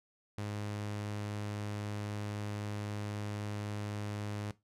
sawtooth tone, 103.83 Hz, G#2, in tune, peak -33 dBFS, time 0.38-4.51 s, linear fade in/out 0 ms, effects noise-tail reverb RT60 0.2 s tail -17 dB re dry + low-pass 10000 Hz 12 dB/octave

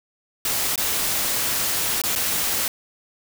white noise with dropouts, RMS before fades -23 dBFS, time 0.45-2.68 s, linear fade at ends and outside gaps 2 ms, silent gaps 0.758-0.777 / 2.017-2.037 / 2.153-2.159 s, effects none

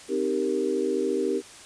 sine chord, C minor seventh, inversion none, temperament equal, 261.6 / 311.1 / 392 / 466.2 Hz, C4 / Eb4 / G4 / Bb4, 0 / 0 / 0 / 0 cents, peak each -31 / -30 / -26 / -29 dBFS, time 0.08-1.42 s, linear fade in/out 50 ms, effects white hiss -46 dBFS RMS until 1.65 s + resampled to 22050 Hz

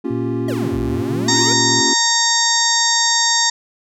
triangle chord, G half-diminished seventh, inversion first, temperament equal, 233.1 / 277.2 / 349.2 / 392 Hz, Bb3 / Db4 / F4 / G4, 0 / 0 / 0 / 0 cents, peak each -24 / -21 / -22 / -26 dBFS, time 0.04-1.94 s, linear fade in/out 10 ms
sine tone, 116.54 Hz, A#2, in tune, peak -24 dBFS, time 0.1-1.81 s, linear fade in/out 10 ms
square exponential two-way sweep, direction down then up, 684 to 51.91 to 505 Hz, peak -25 dBFS, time 0.48-1.53 s, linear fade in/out 5 ms, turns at 0.8 s
harmonic tone, 926 Hz, A#5, 12 cents flat, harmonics 1 / 2 / 4 / 5 / 6 / 7 / 8, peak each -21 / -21 / -21 / -21 / -21 / -21 / -21 dBFS, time 1.28-3.5 s, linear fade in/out 5 ms
effects none

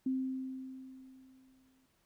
sine tone with exponential decay, 261.6 Hz, C4, in tune, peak -29 dBFS, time 0.06-1.86 s, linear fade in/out 5 ms, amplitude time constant 390 ms, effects pink hiss -74 dBFS RMS until 2.05 s

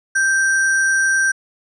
sine tone with sample-and-hold, 1568 Hz, G6, in tune, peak -13 dBFS, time 0.15-1.32 s, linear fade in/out 10 ms, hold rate 7350 Hz, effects resampled to 22050 Hz

